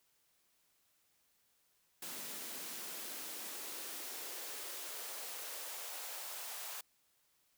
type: noise with high-pass filter sweep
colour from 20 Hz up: white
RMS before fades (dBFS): -45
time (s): 2.02-6.81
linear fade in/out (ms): 5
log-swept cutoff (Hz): 210 to 740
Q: 1.7
effects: white hiss -75 dBFS RMS until 7.57 s